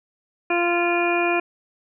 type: harmonic tone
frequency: 346.6 Hz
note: F4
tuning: 13 cents flat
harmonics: 1 / 2 / 3 / 4 / 5 / 7 / 8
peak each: -22 / -24 / -29 / -30 / -32 / -24 / -37 dBFS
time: 0.5-1.4 s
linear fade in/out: 5 ms
effects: none